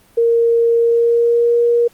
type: tone with pitch glide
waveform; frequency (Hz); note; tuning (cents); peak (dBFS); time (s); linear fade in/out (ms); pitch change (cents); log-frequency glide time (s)
sine; 464.8 to 473.2; A#4 to A#4; -5 to +26; -10; 0.17-1.88; 10; +31; 0.75-1.59
effects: pink hiss -51 dBFS RMS until 1.93 s + Opus 32 kbps